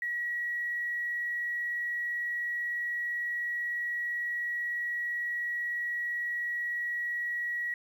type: tone with quantisation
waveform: sine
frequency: 1917 Hz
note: A#6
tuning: 48 cents sharp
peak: -30 dBFS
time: 0.02-7.74 s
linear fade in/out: 2 ms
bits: 10
effects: none